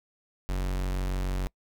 45% pulse tone, 46.41 Hz, F#1, 6 cents sharp, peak -27 dBFS, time 0.49-1.47 s, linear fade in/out 0 ms, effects noise-tail reverb RT60 0.1 s tail -25 dB re dry

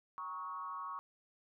sine tone with frequency modulation, 1108.7 Hz, C#6, in tune, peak -40 dBFS, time 0.18-0.99 s, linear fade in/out 0 ms, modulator 165 Hz, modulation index 0.81, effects none

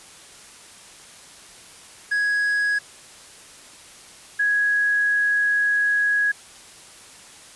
triangle / sine tone pair in turn, 1664 / 1664 Hz, G#6 / G#6, +3 / +3 cents, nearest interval unison, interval 0 cents, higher neither, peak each -17 dBFS, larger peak neither, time 2.11-2.79 / 4.39-6.32 s, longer second, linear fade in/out 10 ms, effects white hiss -45 dBFS RMS until 7.55 s + resampled to 24000 Hz

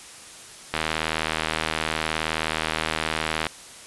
click train, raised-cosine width 0.3 ms, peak -7 dBFS, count 217, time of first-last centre 0.74-3.467 s, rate 79.2 Hz, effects white hiss -43 dBFS RMS until 3.86 s + resampled to 24000 Hz

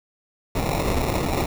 pink noise with sample-and-hold, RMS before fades -23 dBFS, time 0.55-1.46 s, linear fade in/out 5 ms, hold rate 1575 Hz, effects none

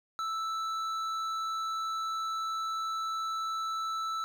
triangle tone with hard clipping, 1318.5 Hz, E6, in tune, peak -33 dBFS, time 0.19-4.24 s, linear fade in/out 0 ms, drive 12 dB, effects none

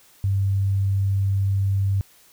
sine tone, 98 Hz, G2, in tune, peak -18 dBFS, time 0.24-2.01 s, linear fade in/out 0 ms, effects white hiss -54 dBFS RMS until 2.32 s

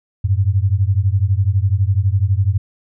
sine beating tone pair, 92.5 / 104.5 Hz, F#2 / G#2, 0 / +11 cents, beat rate 12 Hz, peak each -15 / -16 dBFS, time 0.24-2.58 s, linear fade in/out 10 ms, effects none

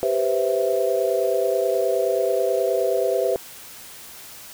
sine chord, C major seventh, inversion second, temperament equal, 392 / 493.9 / 523.3 / 659.3 Hz, G4 / B4 / C5 / E5, 0 / 0 / 0 / 0 cents, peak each -24 dBFS, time 0.03-3.36 s, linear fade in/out 0 ms, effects white hiss -41 dBFS RMS until 4.53 s

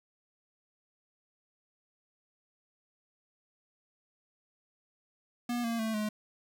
square tone with pitch steps, 241 / 231 / 221.5 / 212.4 Hz, B3 / A#3 / A3 / G#3, -42 / -16 / +12 / +39 cents, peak -31 dBFS, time 5.49-6.09 s, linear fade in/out 5 ms, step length 150 ms, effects 10-bit

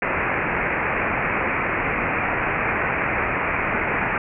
white low-pass noise, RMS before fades -23 dBFS, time 0.02-4.18 s, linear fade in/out 2 ms, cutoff 2500 Hz, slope 96 dB/octave, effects none

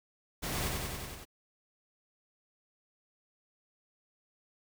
pink noise with echo, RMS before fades -36 dBFS, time 0.42-0.69 s, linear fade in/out 20 ms, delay 94 ms, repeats 6, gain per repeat -2 dB, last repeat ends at 1.254 s, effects none

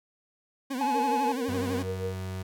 40% pulse tone with vibrato, 260 Hz, C4, 11 cents flat, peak -29 dBFS, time 0.7-1.83 s, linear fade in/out 10 ms, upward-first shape triangle, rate 12 Hz, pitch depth 140 cents each way
triangle tone, 850 Hz, G#5, 40 cents sharp, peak -23 dBFS, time 0.81-1.32 s, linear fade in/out 2 ms
sine tone with tremolo, 469.5 Hz, A#4, 12 cents sharp, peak -28 dBFS, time 0.94-2.14 s, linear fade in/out 10 ms, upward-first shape triangle, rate 6.5 Hz, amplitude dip 85%
35% pulse tone with pitch glide, 95.6 to 93.63 Hz, G2 to F#2, -43 to +21 cents, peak -31 dBFS, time 1.48-2.43 s, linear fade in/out 10 ms, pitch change -36 cents, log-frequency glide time 1.69-1.82 s
effects none

